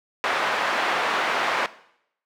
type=band-pass noise; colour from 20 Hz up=pink; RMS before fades=-24 dBFS; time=0.24-1.66 s; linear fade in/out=0 ms; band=720 to 2200 Hz; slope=12 dB/octave; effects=noise-tail reverb RT60 0.7 s tail -17 dB re dry

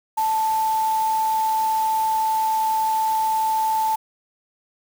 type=tone in noise; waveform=sine; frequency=880 Hz; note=A5; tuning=in tune; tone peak=-18 dBFS; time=0.17-3.96 s; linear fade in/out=10 ms; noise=white; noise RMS=-36 dBFS; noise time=0.17-3.96 s; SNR=+15 dB; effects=none

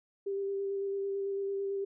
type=tone with vibrato; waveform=sine; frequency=394.9 Hz; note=G4; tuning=13 cents sharp; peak=-31 dBFS; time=0.26-1.85 s; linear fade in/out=10 ms; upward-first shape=square; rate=9 Hz; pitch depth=11 cents each way; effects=none

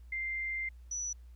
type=tone pair in turn; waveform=sine; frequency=2093 / 5920 Hz; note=C7 / F#8; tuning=0 / 0 cents; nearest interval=octave + tritone; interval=1800 cents; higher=second; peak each=-33 / -34 dBFS; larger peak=first; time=0.12-0.69 / 0.91-1.13 s; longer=first; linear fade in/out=5 ms; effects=added 60 Hz sine -49 dBFS peak until 1.35 s + pink hiss -73 dBFS RMS until 1.35 s

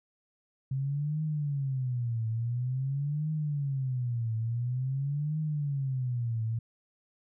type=tone with vibrato; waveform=sine; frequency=131.8 Hz; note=C3; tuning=13 cents sharp; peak=-28 dBFS; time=0.71-6.59 s; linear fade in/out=5 ms; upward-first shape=triangle; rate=0.48 Hz; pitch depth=300 cents each way; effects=none

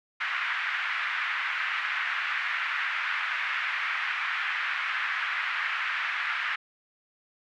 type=band-pass noise; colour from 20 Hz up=white; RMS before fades=-30 dBFS; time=0.2-6.56 s; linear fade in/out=10 ms; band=1300 to 2200 Hz; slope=24 dB/octave; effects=none

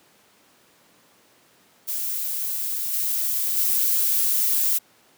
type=noise with level steps; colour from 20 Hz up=violet; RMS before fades=-27 / -24 / -21 dBFS; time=1.87-4.79 s; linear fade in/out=20 ms; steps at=2.93 / 3.57 s; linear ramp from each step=2 ms; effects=pink hiss -57 dBFS RMS until 5.17 s + high-pass 200 Hz 12 dB/octave

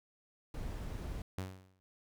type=noise; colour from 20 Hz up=brown; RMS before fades=-41 dBFS; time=0.54-1.22 s; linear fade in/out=2 ms
type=tone with exponential decay; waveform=sawtooth; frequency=93.9 Hz; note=F#2; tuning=26 cents sharp; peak=-31 dBFS; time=1.38-1.8 s; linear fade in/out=0 ms; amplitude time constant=91 ms
effects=none

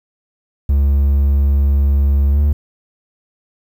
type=tone with pitch glide; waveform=triangle; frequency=70 to 73.06 Hz; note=C#2 to D2; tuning=+18 to -8 cents; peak=-8 dBFS; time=0.69-2.53 s; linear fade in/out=5 ms; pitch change=+74 cents; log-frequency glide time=2.31-2.4 s; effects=8-bit

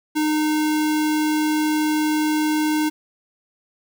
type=tone with sample-and-hold; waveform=sine; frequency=306.5 Hz; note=D#4; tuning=26 cents flat; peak=-17 dBFS; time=0.15-2.9 s; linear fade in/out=20 ms; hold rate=1225 Hz; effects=none

